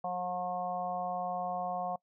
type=harmonic tone with a mistuned harmonic; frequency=180 Hz; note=F#3; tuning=47 cents flat; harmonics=1 / 3 / 4 / 5 / 6; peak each=-44 / -41 / -34 / -43 / -42 dBFS; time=0.04-1.96 s; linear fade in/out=5 ms; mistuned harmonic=1; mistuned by=+16 cents; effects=noise-tail reverb RT60 0.1 s tail -24 dB re dry